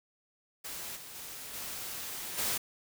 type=noise with level steps; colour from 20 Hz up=white; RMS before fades=-41 / -47 / -44 / -40 / -32 dBFS; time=0.64-2.58 s; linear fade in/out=10 ms; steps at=0.95 / 1.14 / 1.53 / 2.37 s; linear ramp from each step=20 ms; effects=none